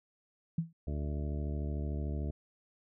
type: tone with exponential decay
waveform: sine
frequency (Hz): 164.81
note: E3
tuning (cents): 0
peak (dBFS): -25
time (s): 0.58-0.73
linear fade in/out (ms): 5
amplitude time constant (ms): 31
type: harmonic tone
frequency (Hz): 73.42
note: D2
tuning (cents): 0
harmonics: 1 / 2 / 3 / 4 / 5 / 6 / 8 / 9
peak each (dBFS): -34 / -40 / -44 / -46 / -48 / -50 / -52 / -53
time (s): 0.87-2.31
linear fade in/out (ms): 5
effects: none